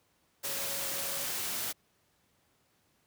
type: tone in noise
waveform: sine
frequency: 554.4 Hz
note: C#5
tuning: in tune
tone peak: -46 dBFS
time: 0.43-1.26 s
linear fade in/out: 20 ms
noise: white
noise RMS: -35 dBFS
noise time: 0.43-1.73 s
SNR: -14 dB
effects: pink hiss -71 dBFS RMS until 3.06 s + high-pass 80 Hz 12 dB/octave